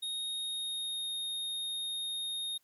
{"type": "tone with pitch glide", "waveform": "square", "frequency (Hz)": [3729, 3705], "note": ["A#7", "A#7"], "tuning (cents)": [0, -11], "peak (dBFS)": -35, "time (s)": [0.02, 2.58], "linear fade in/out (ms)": 10, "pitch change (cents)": -11, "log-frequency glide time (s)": [0.38, 1.1], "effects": ["white hiss -73 dBFS RMS until 2.63 s"]}